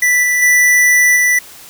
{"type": "tone with level steps", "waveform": "square", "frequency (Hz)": 1975.5, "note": "B6", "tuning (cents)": 0, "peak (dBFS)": [-10, -12, -8, -10], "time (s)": [0.02, 1.39], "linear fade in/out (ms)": 5, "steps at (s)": [0.23, 0.42, 1.16], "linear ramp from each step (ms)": 5, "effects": ["white hiss -37 dBFS RMS until 1.69 s"]}